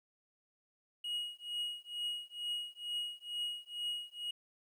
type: tone with tremolo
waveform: triangle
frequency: 2892 Hz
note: F#7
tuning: 40 cents flat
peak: -32 dBFS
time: 1.04-4.31 s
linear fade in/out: 5 ms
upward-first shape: triangle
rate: 2.2 Hz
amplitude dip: 100%
effects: 12-bit